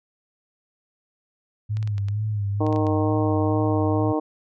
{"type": "tone with vibrato", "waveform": "sine", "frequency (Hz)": 103.83, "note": "G#2", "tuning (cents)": 0, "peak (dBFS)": -22, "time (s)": [1.69, 4.13], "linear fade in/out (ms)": 20, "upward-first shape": "sine", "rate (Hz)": 2.2, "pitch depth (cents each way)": 69}
{"type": "clicks", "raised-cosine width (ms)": 0.2, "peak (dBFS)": -24, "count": 9, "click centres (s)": [1.77, 1.828, 1.875, 1.981, 2.085, 2.666, 2.727, 2.761, 2.868]}
{"type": "harmonic tone", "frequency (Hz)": 154.2, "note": "D#3", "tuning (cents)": -15, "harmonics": [2, 3, 4, 5, 6, 7], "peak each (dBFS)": [-23, -27, -29, -31, -33, -34], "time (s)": [2.6, 4.2], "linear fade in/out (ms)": 10}
{"effects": []}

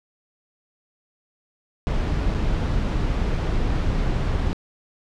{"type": "noise with dropouts", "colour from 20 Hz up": "brown", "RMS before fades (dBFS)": -22, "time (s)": [1.87, 4.53], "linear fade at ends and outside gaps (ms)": 0, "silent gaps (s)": [2.342, 2.348], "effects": ["low-pass 5000 Hz 12 dB/octave"]}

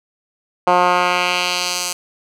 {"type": "tone with band-pass filter sweep", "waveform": "10% pulse", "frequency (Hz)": 178.7, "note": "F3", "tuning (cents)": 40, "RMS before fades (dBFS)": -17, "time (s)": [0.67, 1.93], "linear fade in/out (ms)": 5, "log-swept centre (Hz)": [880, 7500], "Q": 1.2, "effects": []}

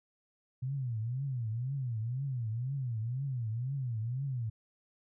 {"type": "tone with vibrato", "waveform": "sine", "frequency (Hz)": 123.47, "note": "B2", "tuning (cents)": 0, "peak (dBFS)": -32, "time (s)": [0.62, 4.5], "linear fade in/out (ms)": 10, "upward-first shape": "triangle", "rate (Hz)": 2, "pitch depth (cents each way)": 250, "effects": []}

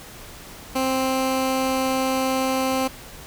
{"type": "tone", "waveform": "15% pulse", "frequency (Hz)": 262.6, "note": "C4", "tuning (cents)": 6, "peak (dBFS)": -14, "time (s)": [0.75, 2.88], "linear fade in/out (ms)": 10, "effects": ["pink hiss -41 dBFS RMS until 3.26 s"]}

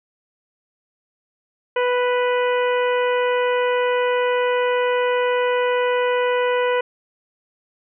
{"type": "harmonic tone", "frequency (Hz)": 493.9, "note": "B4", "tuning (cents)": 0, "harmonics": [1, 2, 3, 4, 5, 6], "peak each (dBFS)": [-18, -24, -28, -30, -32, -34], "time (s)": [1.76, 6.81], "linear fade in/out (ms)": 5, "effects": []}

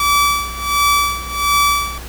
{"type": "tone with tremolo", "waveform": "sawtooth", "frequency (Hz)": 1154, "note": "D6", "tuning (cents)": -31, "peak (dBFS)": -7, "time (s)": [0, 1.98], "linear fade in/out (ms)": 2, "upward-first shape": "sine", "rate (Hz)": 1.4, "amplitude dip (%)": 85, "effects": ["added 60 Hz sine -29 dBFS peak until 2.08 s", "pink hiss -34 dBFS RMS until 2.08 s"]}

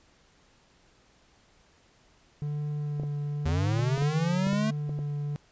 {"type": "tone with vibrato", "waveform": "triangle", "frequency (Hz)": 146.83, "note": "D3", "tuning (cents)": 0, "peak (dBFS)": -27, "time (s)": [2.42, 5.36], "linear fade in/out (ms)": 0, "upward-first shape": "sine", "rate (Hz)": 1, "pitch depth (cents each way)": 16}
{"type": "clicks", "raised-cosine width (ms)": 2, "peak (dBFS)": -25, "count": 10, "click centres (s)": [2.998, 3.035, 3.487, 3.792, 3.978, 4.022, 4.47, 4.531, 4.894, 4.99]}
{"type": "linear sweep", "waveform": "square", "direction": "up", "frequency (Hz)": [77, 221.5], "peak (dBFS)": -26, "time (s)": [3.45, 4.71], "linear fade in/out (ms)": 10}
{"effects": ["pink hiss -62 dBFS RMS until 5.51 s", "resampled to 16000 Hz"]}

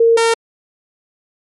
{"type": "tone pair in turn", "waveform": ["sine", "sawtooth"], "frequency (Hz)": [460, 457.9], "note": ["A#4", "A#4"], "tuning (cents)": [-23, -31], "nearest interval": "unison", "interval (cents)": 8, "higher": "first", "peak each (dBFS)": -7, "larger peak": "neither", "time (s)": [[0, 0.17], [0.17, 0.34]], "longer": "neither", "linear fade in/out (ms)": 5, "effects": ["MP3 48 kbps"]}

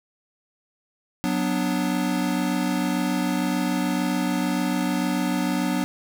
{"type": "chord", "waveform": "square", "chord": "B minor", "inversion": "second", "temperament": "equal", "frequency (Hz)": [185, 246.9, 293.7], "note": ["F#3", "B3", "D4"], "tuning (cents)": [0, 0, 0], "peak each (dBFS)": -27, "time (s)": [1.24, 5.84], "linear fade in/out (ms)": 0, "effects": []}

